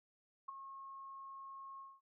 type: tone with ADSR envelope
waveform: sine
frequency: 1085 Hz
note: C#6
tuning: 37 cents flat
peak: -39 dBFS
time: 0.48-2.01 s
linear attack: 10 ms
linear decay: 10 ms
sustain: -9 dB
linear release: 220 ms
effects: none